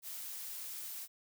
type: noise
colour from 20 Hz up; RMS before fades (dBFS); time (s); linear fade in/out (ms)
blue; -44; 0.02-1.08; 50
effects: none